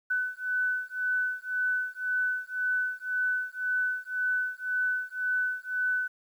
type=beating tone pair; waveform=sine; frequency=1500 / 1501.9 Hz; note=F#6 / F#6; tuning=+23 / +25 cents; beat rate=1.9 Hz; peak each=-30 dBFS; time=0.1-6.08 s; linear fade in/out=10 ms; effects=10-bit